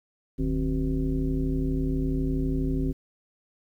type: tone with frequency modulation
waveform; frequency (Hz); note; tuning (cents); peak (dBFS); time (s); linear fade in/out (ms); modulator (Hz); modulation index
sine; 153.4; D#3; -24; -23; 0.38-2.93; 20; 113; 1.6
effects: 10-bit